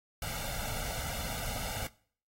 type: noise with comb filter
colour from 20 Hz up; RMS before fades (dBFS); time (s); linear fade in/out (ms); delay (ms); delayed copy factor
pink; -37; 0.22-1.87; 2; 1.4; +0.8
effects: noise-tail reverb RT60 0.5 s tail -21 dB re dry + AAC 48 kbps